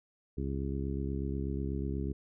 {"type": "harmonic tone", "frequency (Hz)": 68.2, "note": "C#2", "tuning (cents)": -28, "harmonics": [1, 2, 3, 4, 5, 6], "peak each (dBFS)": [-35, -38, -40, -41, -42, -43], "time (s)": [0.37, 2.13], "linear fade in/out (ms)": 10, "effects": []}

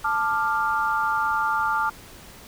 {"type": "chord", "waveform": "sine", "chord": "D minor", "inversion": "second", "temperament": "equal with one note detuned", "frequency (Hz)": [880, 1186.9, 1396.9], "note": ["A5", "D6", "F6"], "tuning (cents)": [0, 18, 0], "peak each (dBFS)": [-25, -25, -25], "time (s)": [0.04, 1.9], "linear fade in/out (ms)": 10, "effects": ["pink hiss -45 dBFS RMS until 2.47 s"]}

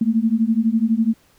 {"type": "beating tone pair", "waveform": "sine", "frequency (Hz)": [219, 231], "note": ["A3", "A#3"], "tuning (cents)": [-8, -16], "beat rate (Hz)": 12, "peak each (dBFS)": -18, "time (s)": [0.01, 1.14], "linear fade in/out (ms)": 5, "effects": ["pink hiss -57 dBFS RMS until 1.38 s"]}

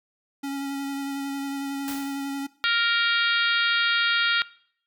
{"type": "tone with vibrato", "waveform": "square", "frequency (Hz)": 277.2, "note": "C#4", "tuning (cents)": 0, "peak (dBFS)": -29, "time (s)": [0.43, 2.47], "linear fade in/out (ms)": 10, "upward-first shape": "sine", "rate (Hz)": 11, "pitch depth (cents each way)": 15}
{"type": "noise with exponential decay", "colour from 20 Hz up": "white", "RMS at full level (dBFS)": -34, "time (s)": [1.88, 2.39], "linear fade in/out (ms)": 0, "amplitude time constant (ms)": 110}
{"type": "harmonic tone", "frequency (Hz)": 466.2, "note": "A#4", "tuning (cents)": 0, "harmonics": [3, 4, 5, 6, 7, 8, 9, 10], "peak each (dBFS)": [-24, -29, -30, -31, -29, -29, -35, -37], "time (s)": [2.64, 4.42], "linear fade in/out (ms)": 0}
{"effects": ["noise-tail reverb RT60 0.6 s tail -20 dB re dry"]}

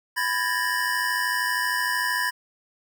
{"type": "tone cluster", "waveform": "square", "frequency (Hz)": [994, 1639, 1732, 1851], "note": ["B5", "G#6", "A6", "A#6"], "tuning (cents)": [11, -23, -28, -13], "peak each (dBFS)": [-29, -29, -29, -30], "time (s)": [0.16, 2.31], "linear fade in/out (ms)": 20, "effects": []}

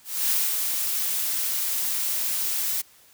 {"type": "noise with ADSR envelope", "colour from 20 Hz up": "blue", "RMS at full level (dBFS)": -22, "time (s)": [0.04, 2.82], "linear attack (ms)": 260, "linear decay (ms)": 240, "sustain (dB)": -4, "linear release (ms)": 14, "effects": ["white hiss -55 dBFS RMS until 3.13 s"]}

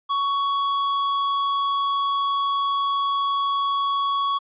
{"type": "tone with hard clipping", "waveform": "sine", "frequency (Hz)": 1117, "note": "C#6", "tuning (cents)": 13, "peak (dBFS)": -22, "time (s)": [0.09, 4.39], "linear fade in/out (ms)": 20, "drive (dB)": 16, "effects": ["resampled to 8000 Hz"]}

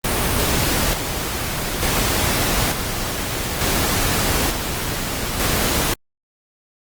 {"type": "noise with tremolo", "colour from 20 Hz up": "pink", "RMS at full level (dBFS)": -19, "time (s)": [0.04, 5.94], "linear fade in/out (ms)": 5, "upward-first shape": "square", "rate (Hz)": 0.56, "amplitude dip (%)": 45, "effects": ["Opus 32 kbps"]}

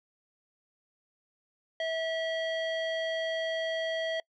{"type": "tone with low-pass filter", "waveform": "square", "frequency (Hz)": 650, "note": "E5", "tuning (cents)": -24, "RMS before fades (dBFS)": -32, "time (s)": [1.8, 4.2], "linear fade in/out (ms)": 2, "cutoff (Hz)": 3000, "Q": 2.5, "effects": ["noise-tail reverb RT60 0.1 s tail -25 dB re dry"]}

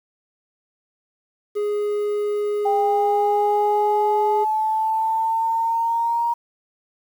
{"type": "tone", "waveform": "triangle", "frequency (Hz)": 415.3, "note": "G#4", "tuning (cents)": 0, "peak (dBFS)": -18, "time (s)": [1.55, 4.45], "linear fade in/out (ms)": 20}
{"type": "exponential sweep", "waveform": "sine", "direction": "up", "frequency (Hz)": [794, 942], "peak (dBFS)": -18, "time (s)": [2.65, 6.34], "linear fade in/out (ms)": 10}
{"effects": ["8-bit"]}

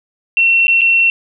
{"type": "tone with dropouts", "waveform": "sine", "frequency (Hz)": 2715, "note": "F7", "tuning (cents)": -50, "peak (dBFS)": -8, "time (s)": [0.37, 1.1], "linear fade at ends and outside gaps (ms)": 1, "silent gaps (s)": [[0.67, 0.68], [0.81, 0.816]], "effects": []}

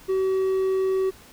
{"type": "tone", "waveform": "triangle", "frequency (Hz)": 380.2, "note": "F#4", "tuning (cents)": 47, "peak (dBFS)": -18, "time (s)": [0.08, 1.11], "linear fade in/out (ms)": 20, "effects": ["pink hiss -49 dBFS RMS until 1.32 s"]}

